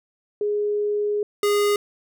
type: tone pair in turn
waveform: sine / square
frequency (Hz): 415.3 / 411.2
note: G#4 / G#4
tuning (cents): 0 / -17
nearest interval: unison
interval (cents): 17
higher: first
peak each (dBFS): -20 / -18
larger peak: second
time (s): 0.41-1.23 / 1.43-1.76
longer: first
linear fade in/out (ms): 2
effects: none